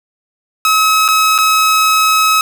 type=tone with dropouts; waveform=sawtooth; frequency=1282 Hz; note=E6; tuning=49 cents flat; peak=-5 dBFS; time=0.65-2.41 s; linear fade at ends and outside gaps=1 ms; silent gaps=1.08-1.086 / 1.38-1.386 s; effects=none